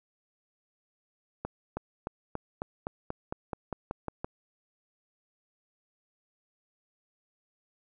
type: accelerating click train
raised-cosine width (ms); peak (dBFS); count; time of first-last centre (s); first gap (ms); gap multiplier
1; -19; 13; 1.45-4.245; 320; 0.94
effects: none